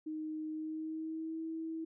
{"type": "tone with pitch glide", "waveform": "sine", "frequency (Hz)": [311.1, 323.4], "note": ["D#4", "E4"], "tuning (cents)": [0, -33], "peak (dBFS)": -37, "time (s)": [0.06, 1.85], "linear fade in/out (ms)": 10, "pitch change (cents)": 67, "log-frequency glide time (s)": [0.5, 1.41], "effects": []}